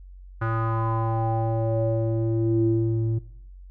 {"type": "tone with low-pass filter sweep", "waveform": "square", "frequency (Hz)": 112.9, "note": "A2", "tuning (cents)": 45, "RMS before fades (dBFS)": -24, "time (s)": [0.41, 3.19], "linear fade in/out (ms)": 10, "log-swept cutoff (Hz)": [1400, 240], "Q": 5.3, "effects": ["noise-tail reverb RT60 0.7 s tail -20 dB re dry", "added 46 Hz sine -41 dBFS peak until 3.7 s"]}